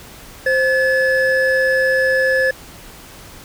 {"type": "tone pair together", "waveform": "triangle", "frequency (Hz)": [523.3, 1718], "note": ["C5", "A6"], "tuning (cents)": [0, -42], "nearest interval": "octave + major sixth", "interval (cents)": 2058, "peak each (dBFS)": -14, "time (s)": [0.46, 2.51], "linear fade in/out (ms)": 5, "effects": ["pink hiss -39 dBFS RMS until 3.44 s"]}